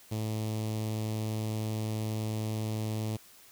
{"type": "tone with notch filter", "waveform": "sawtooth", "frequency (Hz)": 108.8, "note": "A2", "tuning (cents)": -19, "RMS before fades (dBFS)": -33, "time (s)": [0.11, 3.17], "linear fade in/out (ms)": 10, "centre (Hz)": 1500, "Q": 0.73, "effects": ["white hiss -56 dBFS RMS until 3.51 s"]}